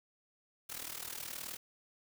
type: noise with amplitude modulation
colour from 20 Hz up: white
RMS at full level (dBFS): -40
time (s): 0.69-1.57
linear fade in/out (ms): 10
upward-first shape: sine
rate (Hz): 39.1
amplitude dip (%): 80
effects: none